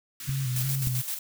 white band-stop noise, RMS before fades -39 dBFS, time 0.2-0.71 s, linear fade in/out 2 ms, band 300 to 1200 Hz, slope 24 dB/octave
sine tone with vibrato, 130.81 Hz, C3, in tune, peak -26 dBFS, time 0.27-1.02 s, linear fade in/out 20 ms, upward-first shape square, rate 2.7 Hz, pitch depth 61 cents each way
clicks, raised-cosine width 5 ms, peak -26 / -20 dBFS, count 2, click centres 0.293 / 0.872 s
blue noise with tremolo, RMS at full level -31 dBFS, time 0.56-1.19 s, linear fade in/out 2 ms, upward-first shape square, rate 7.7 Hz, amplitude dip 50%
effects none

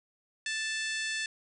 harmonic tone with a mistuned harmonic, 880 Hz, A5, in tune, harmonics 2 / 3 / 4 / 5 / 6 / 7 / 8 / 9 / 10, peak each -34 / -38 / -40 / -42 / -44 / -45 / -46 / -47 / -48 dBFS, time 0.46-1.26 s, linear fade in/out 2 ms, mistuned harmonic 8, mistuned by +35 cents, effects none

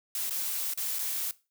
blue noise with dropouts, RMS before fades -32 dBFS, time 0.15-1.31 s, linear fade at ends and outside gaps 1 ms, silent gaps 0.296-0.307 / 0.737-0.775 / 0.986-0.991 s, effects noise-tail reverb RT60 0.3 s tail -20 dB re dry

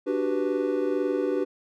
triangle chord, G major seventh, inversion second, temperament equal, 293.7 / 370 / 392 / 493.9 Hz, D4 / F#4 / G4 / B4, 0 / 0 / 0 / 0 cents, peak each -27 dBFS, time 0.06-1.45 s, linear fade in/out 20 ms, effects none

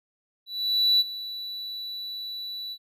triangle tone with ADSR envelope, 3951 Hz, B7, in tune, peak -14 dBFS, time 0.46-2.78 s, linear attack 540 ms, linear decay 29 ms, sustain -17 dB, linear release 60 ms, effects tanh soft clip ceiling -12 dBFS

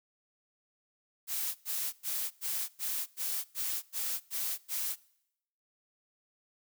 blue noise bursts, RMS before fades -34 dBFS, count 10, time 1.27-4.961 s, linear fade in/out 50 ms, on 280 ms, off 99 ms, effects noise-tail reverb RT60 0.8 s tail -23 dB re dry

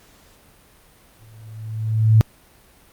sine tone with exponential growth, 110 Hz, A2, in tune, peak -7 dBFS, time 1.19-2.21 s, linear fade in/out 0 ms, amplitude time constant 220 ms, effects pink hiss -52 dBFS RMS until 2.92 s + Opus 48 kbps

